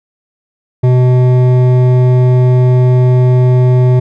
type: tone with hard clipping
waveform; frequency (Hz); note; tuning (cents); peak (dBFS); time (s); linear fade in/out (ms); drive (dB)
triangle; 125.9; B2; +34; -7; 0.83-4; 10; 15
effects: none